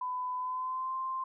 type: tone with pitch glide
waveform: sine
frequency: 1003 to 1046.8 Hz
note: B5 to C6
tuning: +26 to 0 cents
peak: -32 dBFS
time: 0.01-1.24 s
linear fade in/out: 5 ms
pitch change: +74 cents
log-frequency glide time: 0.36-0.95 s
effects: none